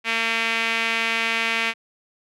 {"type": "tone with band-pass filter", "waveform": "sawtooth", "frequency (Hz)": 227.3, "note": "A#3", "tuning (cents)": -43, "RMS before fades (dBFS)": -23, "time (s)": [0.04, 1.74], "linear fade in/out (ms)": 50, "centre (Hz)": 2400, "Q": 2.7, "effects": []}